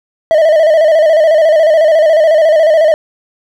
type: tone with vibrato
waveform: triangle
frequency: 631 Hz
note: D#5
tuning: 24 cents sharp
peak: -3 dBFS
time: 0.31-2.94 s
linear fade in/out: 0 ms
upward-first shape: square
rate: 14 Hz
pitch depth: 65 cents each way
effects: none